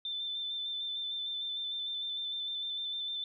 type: tone with vibrato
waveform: sine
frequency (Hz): 3546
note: A7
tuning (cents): +13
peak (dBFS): -34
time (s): 0.05-3.24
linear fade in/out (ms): 2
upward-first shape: square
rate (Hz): 6.6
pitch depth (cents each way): 16
effects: none